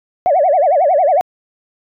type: tone with vibrato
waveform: sine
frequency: 650 Hz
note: E5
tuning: 24 cents flat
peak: -8 dBFS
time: 0.26-1.21 s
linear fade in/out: 0 ms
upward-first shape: sine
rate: 11 Hz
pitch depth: 270 cents each way
effects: tanh soft clip ceiling -4 dBFS